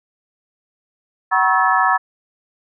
sine tone cluster, 754 / 960 / 1094 / 1302 / 1723 Hz, F#5 / B5 / C#6 / E6 / A6, +32 / -49 / -23 / -22 / -37 cents, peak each -19 dBFS, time 1.31-1.98 s, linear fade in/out 20 ms, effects none

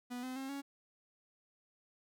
45% pulse tone with pitch steps, 246.1 / 256.6 / 267.4 / 278.8 Hz, B3 / C4 / C4 / C#4, -6 / -34 / +38 / +10 cents, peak -40 dBFS, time 0.1-0.62 s, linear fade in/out 20 ms, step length 130 ms, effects none

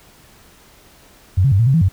sine tone with pitch steps, 92.7 / 137 / 96.9 / 115.9 / 133.9 / 163.8 / 94.5 Hz, F#2 / C#3 / G2 / A#2 / C3 / E3 / F#2, +4 / -20 / -20 / -10 / +40 / -11 / +37 cents, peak -10 dBFS, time 1.37-1.888 s, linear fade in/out 10 ms, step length 74 ms, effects pink hiss -48 dBFS RMS until 1.92 s

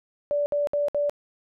sine tone bursts, 581 Hz, D5, 19 cents flat, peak -21 dBFS, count 4, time 0.31-1.096 s, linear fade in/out 0 ms, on 150 ms, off 62 ms, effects none

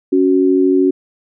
sine tone pair together, 278.2 / 371.4 Hz, C#4 / F#4, +6 / +7 cents, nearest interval perfect fourth, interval 501 cents, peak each -12 dBFS, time 0.12-0.91 s, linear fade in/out 10 ms, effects none

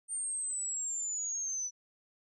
sine linear sweep, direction down, 8870 to 5920 Hz, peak -33 dBFS, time 0.08-1.71 s, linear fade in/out 50 ms, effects none

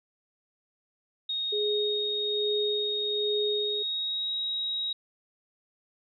sine tone with pitch glide, 3729 to 3810 Hz, A#7 to A#7, 0 to +37 cents, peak -28 dBFS, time 1.29-4.93 s, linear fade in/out 5 ms, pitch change +37 cents, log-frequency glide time 3.59-4.32 s
sine tone with tremolo, 418.3 Hz, G#4, 12 cents sharp, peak -26 dBFS, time 1.52-3.83 s, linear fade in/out 10 ms, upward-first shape sine, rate 1.2 Hz, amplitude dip 55%
effects none

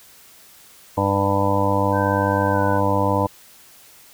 harmonic tone, 99.2 Hz, G2, 21 cents sharp, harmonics 1 / 2 / 3 / 5 / 6 / 7 / 8 / 9 / 10, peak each -23 / -27 / -25 / -24 / -25 / -33 / -31 / -24 / -24 dBFS, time 0.97-3.27 s, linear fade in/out 10 ms
sine tone with pitch glide, 1545 to 1493.2 Hz, G6 to F#6, -26 to +15 cents, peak -28 dBFS, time 1.92-2.81 s, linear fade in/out 50 ms, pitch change -59 cents, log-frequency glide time 2.52-2.59 s
effects white hiss -48 dBFS RMS until 4.13 s

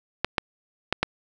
clicks, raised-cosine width 0.3 ms, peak -5 dBFS, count 4, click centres 0.246 / 0.382 / 0.926 / 1.03 s, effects none

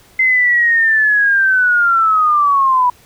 sine linear sweep, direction down, 2073 to 975 Hz, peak -9 dBFS, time 0.19-2.9 s, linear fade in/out 5 ms, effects pink hiss -47 dBFS RMS until 3.05 s

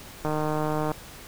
click train, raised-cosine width 1 ms, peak -14 dBFS, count 103, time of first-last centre 0.25-0.917 s, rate 153 Hz, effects pink hiss -44 dBFS RMS until 1.27 s

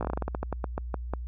slowing click train, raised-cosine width 1 ms, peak -16 dBFS, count 16, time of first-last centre 0.01-1.136 s, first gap 17 ms, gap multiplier 1.19, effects added 60 Hz sine -33 dBFS peak until 1.27 s

